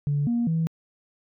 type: tone with pitch steps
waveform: sine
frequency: 144.4 / 236.4 / 162.8 Hz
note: D3 / A#3 / E3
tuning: -29 / +24 / -21 cents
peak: -20 dBFS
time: 0.07-0.67 s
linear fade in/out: 0 ms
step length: 200 ms
effects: tanh soft clip ceiling -17 dBFS

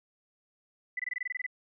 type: tone bursts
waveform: sine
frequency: 1998 Hz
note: B6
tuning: 20 cents sharp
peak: -30 dBFS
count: 11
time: 0.97-1.465 s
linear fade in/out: 5 ms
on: 25 ms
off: 22 ms
effects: none

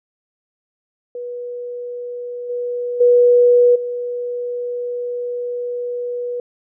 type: tone with level steps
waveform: sine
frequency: 486.9 Hz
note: B4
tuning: 25 cents flat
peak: -25 / -20 / -8 / -21 dBFS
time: 1.15-6.4 s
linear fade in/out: 2 ms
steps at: 2.49 / 3 / 3.75 s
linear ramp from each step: 10 ms
effects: none

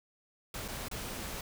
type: noise with dropouts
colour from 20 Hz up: pink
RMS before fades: -40 dBFS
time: 0.54-1.41 s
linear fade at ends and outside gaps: 2 ms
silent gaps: 0.68-0.684 / 0.884-0.913 s
effects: none

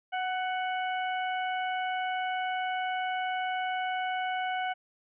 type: harmonic tone with a mistuned harmonic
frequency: 740 Hz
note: F#5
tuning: in tune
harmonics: 1 / 2 / 3 / 4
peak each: -30 / -36 / -40 / -42 dBFS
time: 0.12-4.74 s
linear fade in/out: 20 ms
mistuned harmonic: 2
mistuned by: +18 cents
effects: none

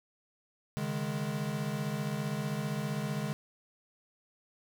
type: chord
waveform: square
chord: C# suspended second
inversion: none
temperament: equal with one note detuned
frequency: 138.59 / 153.95 / 207.7 Hz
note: C#3 / D#3 / G#3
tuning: 0 / -18 / 0 cents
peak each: -38 / -37 / -37 dBFS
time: 0.77-3.33 s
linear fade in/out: 0 ms
effects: none

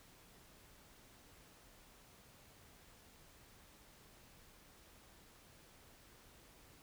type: silence
effects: pink hiss -63 dBFS RMS until 6.82 s

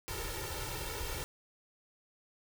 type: noise with comb filter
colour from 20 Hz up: pink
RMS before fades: -39 dBFS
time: 0.08-1.24 s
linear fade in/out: 0 ms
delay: 2.2 ms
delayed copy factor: +1
effects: none

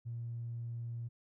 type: tone with tanh clipping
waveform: triangle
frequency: 117.5 Hz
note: A#2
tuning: 14 cents sharp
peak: -38 dBFS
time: 0.05-1.09 s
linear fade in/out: 20 ms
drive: 4 dB
effects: none

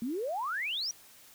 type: exponential sweep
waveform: sine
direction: up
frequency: 220 to 5920 Hz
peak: -31 dBFS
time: 0.02-0.91 s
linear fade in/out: 2 ms
effects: white hiss -56 dBFS RMS until 1.34 s

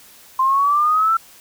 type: exponential sweep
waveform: sine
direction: up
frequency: 1040 to 1350 Hz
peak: -13 dBFS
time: 0.39-1.17 s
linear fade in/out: 5 ms
effects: white hiss -46 dBFS RMS until 1.4 s

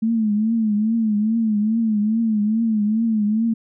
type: tone with vibrato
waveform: sine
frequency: 218.2 Hz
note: A3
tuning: 14 cents flat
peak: -16 dBFS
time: 0.02-3.54 s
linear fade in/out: 10 ms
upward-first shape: triangle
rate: 2.4 Hz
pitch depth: 110 cents each way
effects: none

